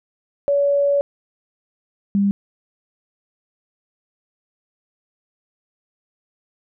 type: tone pair in turn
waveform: sine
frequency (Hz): 567 / 199.9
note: C#5 / G3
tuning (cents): +39 / +34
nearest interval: octave + tritone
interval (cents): 1805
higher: first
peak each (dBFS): -14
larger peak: neither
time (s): 0.48-1.01 / 2.15-2.31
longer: first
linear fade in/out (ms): 0
effects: none